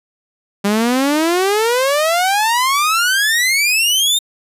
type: exponential sweep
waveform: sawtooth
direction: up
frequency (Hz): 197.6 to 3700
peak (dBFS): -9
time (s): 0.64-4.19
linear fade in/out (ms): 10
effects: resampled to 32000 Hz